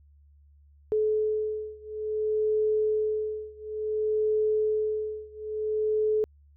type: beating tone pair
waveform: sine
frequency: 429.5 / 430.07 Hz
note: A4 / A4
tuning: -42 / -40 cents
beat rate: 0.57 Hz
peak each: -27 / -28 dBFS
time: 0.92-6.24 s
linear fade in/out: 0 ms
effects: added 72 Hz sine -54 dBFS peak until 6.56 s